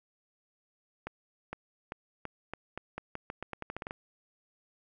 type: accelerating click train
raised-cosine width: 0.5 ms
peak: -22 dBFS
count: 17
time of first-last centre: 1.07-3.909 s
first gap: 460 ms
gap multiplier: 0.85
effects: none